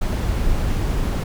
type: noise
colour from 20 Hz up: brown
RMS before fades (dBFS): -20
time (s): 0.01-1.24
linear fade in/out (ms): 10
effects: none